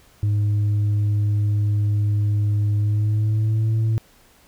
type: tone with pitch glide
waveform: sine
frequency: 103.83 to 111.28 Hz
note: G#2 to A2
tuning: 0 to +20 cents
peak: -14 dBFS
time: 0.23-3.98 s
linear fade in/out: 0 ms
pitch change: +120 cents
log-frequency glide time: 2.77-3.77 s
effects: tanh soft clip ceiling -16 dBFS + pink hiss -54 dBFS RMS until 4.47 s